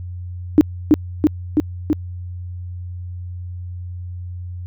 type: tone with echo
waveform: sine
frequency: 303.2 Hz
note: D#4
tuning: 45 cents flat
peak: -4 dBFS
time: 0.58-0.61 s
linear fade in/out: 0 ms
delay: 330 ms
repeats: 4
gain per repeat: -2 dB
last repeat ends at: 1.93 s
effects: added 89 Hz sine -27 dBFS peak until 4.66 s